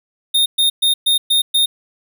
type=tone bursts; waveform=square; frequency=3677 Hz; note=A#7; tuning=24 cents flat; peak=-12 dBFS; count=6; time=0.34-1.66 s; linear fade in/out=10 ms; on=120 ms; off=120 ms; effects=none